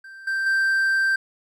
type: tone with level steps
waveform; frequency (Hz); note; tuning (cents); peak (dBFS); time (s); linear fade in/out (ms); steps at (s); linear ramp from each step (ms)
triangle; 1568; G6; 0; -37 / -20 / -16; 0.04-1.16; 5; 0.27 / 0.46; 5
effects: none